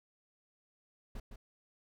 brown noise with echo, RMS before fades -42 dBFS, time 1.15-1.2 s, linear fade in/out 5 ms, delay 160 ms, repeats 1, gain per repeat -6 dB, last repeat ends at 1.36 s, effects none

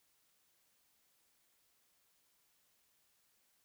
silence, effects white hiss -75 dBFS RMS until 3.64 s

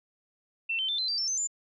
sine tone with pitch steps, 2691 / 3091 / 3551 / 4079 / 4685 / 5382 / 6182 / 7102 Hz, E7 / G7 / A7 / C8 / D8 / E8 / G8 / A8, +35 / -25 / +15 / -45 / -5 / +35 / -25 / +15 cents, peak -27 dBFS, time 0.69-1.474 s, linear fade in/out 10 ms, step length 98 ms, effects none

